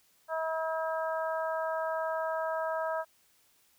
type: harmonic tone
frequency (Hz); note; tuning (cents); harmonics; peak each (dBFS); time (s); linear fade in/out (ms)
321.3; E4; -44; 2 / 3 / 4 / 5; -32 / -36 / -38 / -40; 0.28-3.05; 50
effects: white hiss -67 dBFS RMS until 3.78 s